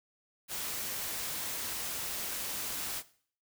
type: noise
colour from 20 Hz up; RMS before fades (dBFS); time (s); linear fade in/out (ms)
white; -37; 0.48-3.03; 50
effects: noise-tail reverb RT60 0.5 s tail -17 dB re dry